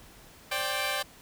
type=chord; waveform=10% pulse; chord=C suspended second; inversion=none; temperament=equal with one note detuned; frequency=529.6 / 587.3 / 784 Hz; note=C5 / D5 / G5; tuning=+21 / 0 / 0 cents; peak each=-27 / -24 / -24 dBFS; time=0.51-1.03 s; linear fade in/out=10 ms; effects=pink hiss -53 dBFS RMS until 1.21 s